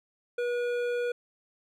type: tone with hard clipping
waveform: sine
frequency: 483.9 Hz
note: B4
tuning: 35 cents flat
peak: -29 dBFS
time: 0.38-1.12 s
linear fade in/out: 5 ms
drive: 11 dB
effects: none